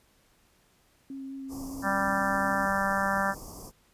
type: tone with vibrato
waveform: sine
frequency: 270 Hz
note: C#4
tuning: 45 cents flat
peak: -36 dBFS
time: 1.1-2.66 s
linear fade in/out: 2 ms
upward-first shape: sine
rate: 4.9 Hz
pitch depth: 12 cents each way
type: band-stop noise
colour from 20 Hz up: pink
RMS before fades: -43 dBFS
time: 1.48-3.72 s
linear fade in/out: 50 ms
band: 1200 to 4800 Hz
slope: 96 dB/octave
type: harmonic tone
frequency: 196 Hz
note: G3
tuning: in tune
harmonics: 1 / 3 / 4 / 5 / 6 / 7 / 8 / 9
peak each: -33 / -33 / -33 / -33 / -33 / -33 / -33 / -33 dBFS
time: 1.82-3.35 s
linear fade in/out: 50 ms
effects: pink hiss -65 dBFS RMS until 3.93 s + resampled to 32000 Hz